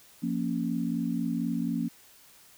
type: chord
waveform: sine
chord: Bb minor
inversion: second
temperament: equal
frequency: 174.61 / 233.1 / 277.2 Hz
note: F3 / Bb3 / Db4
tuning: 0 / 0 / 0 cents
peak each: -32 / -30 / -32 dBFS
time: 0.22-1.89 s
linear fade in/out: 20 ms
effects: white hiss -56 dBFS RMS until 2.57 s